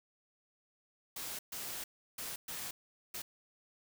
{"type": "noise bursts at uneven times", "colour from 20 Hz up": "white", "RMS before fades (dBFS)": -42, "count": 5, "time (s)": [[1.16, 1.39], [1.52, 1.84], [2.18, 2.36], [2.48, 2.71], [3.14, 3.22]], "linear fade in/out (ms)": 5, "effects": []}